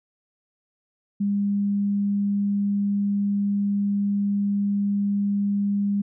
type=tone; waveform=sine; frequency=201.8 Hz; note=G#3; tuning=49 cents flat; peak=-20 dBFS; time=1.2-6.02 s; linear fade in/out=10 ms; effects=none